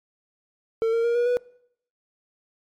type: tone with pitch steps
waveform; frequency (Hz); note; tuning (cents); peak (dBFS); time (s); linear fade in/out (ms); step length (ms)
triangle; 451.3 / 460.8 / 470.5 / 480.4 / 490.4; A4 / A#4 / A#4 / B4 / B4; +44 / -20 / +16 / -48 / -12; -17; 0.82-1.37; 0; 110
effects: noise-tail reverb RT60 0.7 s tail -23 dB re dry + MP3 64 kbps